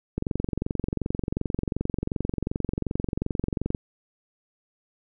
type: click train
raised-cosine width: 3 ms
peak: -13 dBFS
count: 82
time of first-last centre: 0.18-3.748 s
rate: 22.7 Hz
effects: none